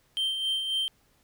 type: tone with tremolo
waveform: triangle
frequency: 3136 Hz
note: G7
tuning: in tune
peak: -23 dBFS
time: 0.17-0.88 s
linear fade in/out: 0 ms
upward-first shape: sine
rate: 3.7 Hz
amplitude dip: 45%
effects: pink hiss -66 dBFS RMS until 1.23 s